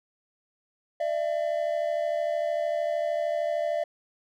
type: tone pair together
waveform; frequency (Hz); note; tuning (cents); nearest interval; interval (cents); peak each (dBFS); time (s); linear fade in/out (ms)
triangle; 598 / 671.2; D5 / E5; +31 / +31; major second; 200; -26; 1-3.84; 5
effects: none